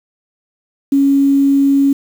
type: tone with quantisation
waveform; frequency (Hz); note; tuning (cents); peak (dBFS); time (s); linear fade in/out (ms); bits
sine; 277.2; C#4; 0; -8; 0.92-1.93; 5; 6
effects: none